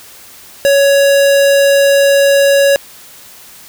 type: tone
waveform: square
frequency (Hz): 558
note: C#5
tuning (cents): +11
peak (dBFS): -7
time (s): 0.65-2.76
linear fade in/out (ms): 0
effects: white hiss -37 dBFS RMS until 3.68 s